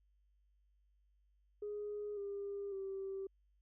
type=tone with pitch steps; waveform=sine; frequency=415.3 / 401.4 / 387.9 Hz; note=G#4 / G4 / G4; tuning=0 / +41 / -18 cents; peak=-39 dBFS; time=1.62-3.27 s; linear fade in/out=5 ms; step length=550 ms; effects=tanh soft clip ceiling -35 dBFS + added 50 Hz sine -70 dBFS peak until 3.61 s